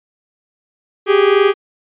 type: tone pair together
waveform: 45% pulse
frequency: 388 / 410.5 Hz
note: G4 / G#4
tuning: -18 / -20 cents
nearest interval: minor second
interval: 98 cents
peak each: -12 dBFS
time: 1.06-1.54 s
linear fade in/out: 50 ms
effects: resampled to 8000 Hz